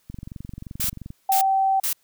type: click train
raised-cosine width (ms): 5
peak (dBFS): -23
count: 24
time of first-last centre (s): 0.1-1.104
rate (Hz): 22.9
type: noise bursts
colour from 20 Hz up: blue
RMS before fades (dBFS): -24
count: 3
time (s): 0.8-1.931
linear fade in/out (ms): 5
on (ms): 97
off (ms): 420
type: tone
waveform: sine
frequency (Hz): 773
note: G5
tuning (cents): -24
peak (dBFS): -17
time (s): 1.29-1.8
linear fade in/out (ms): 5
effects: white hiss -65 dBFS RMS until 2.03 s